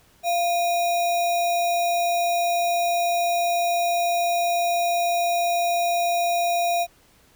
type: tone with sample-and-hold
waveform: sine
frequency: 692 Hz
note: F5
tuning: 16 cents flat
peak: -19 dBFS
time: 0.23-6.87 s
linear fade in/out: 50 ms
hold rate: 3150 Hz
effects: pink hiss -57 dBFS RMS until 7.35 s